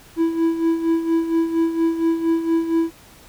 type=tone with tremolo; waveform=triangle; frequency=329.6 Hz; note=E4; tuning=in tune; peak=-12 dBFS; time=0.16-2.91 s; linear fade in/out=50 ms; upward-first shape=sine; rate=4.3 Hz; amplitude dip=65%; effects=pink hiss -47 dBFS RMS until 3.28 s